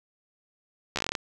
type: slowing click train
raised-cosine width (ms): 0.2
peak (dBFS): -11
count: 10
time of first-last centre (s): 0.96-1.152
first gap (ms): 13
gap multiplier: 1.12
effects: none